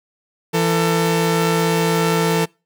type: tone pair together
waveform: sawtooth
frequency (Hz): 167.5 / 447.2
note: E3 / A4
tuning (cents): +28 / +28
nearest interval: octave + perfect fourth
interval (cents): 1700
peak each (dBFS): -14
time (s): 0.53-2.46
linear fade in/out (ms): 20
effects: noise-tail reverb RT60 0.3 s tail -26 dB re dry